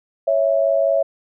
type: tone pair together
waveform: sine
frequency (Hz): 554.4 / 659.3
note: C#5 / E5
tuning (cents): 0 / 0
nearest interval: minor third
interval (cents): 300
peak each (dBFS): -17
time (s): 0.27-1.03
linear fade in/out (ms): 10
effects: none